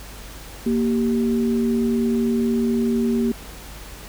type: tone pair together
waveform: sine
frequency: 234 / 390 Hz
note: A#3 / G4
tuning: +7 / -9 cents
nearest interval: major sixth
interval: 884 cents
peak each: -18 / -24 dBFS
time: 0.66-3.32 s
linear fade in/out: 5 ms
effects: added 50 Hz sine -39 dBFS peak until 4.08 s + pink hiss -40 dBFS RMS until 4.08 s